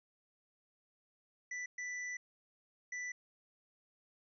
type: tone bursts at uneven times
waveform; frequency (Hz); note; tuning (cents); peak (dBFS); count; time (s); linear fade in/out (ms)
square; 1980; B6; +4; -40; 3; 1.51-1.66 / 1.78-2.17 / 2.92-3.12; 5
effects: resampled to 16000 Hz